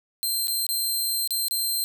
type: tone with dropouts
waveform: 15% pulse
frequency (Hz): 4148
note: C8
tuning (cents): -16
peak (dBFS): -17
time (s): 0.23-1.84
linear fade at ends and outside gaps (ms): 0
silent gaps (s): 0.472-0.481 / 0.666-0.69 / 1.275-1.307 / 1.483-1.51
effects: none